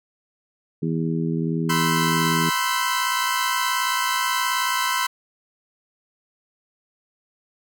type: harmonic tone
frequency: 81.6 Hz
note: E2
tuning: 17 cents flat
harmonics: 2 / 3 / 4 / 5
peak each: -23 / -27 / -29 / -31 dBFS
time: 0.82-2.5 s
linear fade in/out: 10 ms
type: chord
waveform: sawtooth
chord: C major seventh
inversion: third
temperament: equal with one note detuned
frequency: 987.8 / 1046.5 / 1318.5 / 1532.2 Hz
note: B5 / C6 / E6 / G6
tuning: 0 / 0 / 0 / -40 cents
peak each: -22 / -21 / -25 / -24 dBFS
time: 1.69-5.07 s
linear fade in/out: 10 ms
effects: none